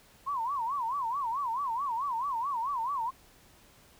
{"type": "tone with vibrato", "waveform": "sine", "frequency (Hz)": 1018, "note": "C6", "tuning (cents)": -48, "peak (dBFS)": -29, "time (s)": [0.26, 3.11], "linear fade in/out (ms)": 20, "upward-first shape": "sine", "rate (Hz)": 4.6, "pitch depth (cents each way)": 220, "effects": ["pink hiss -59 dBFS RMS until 3.99 s"]}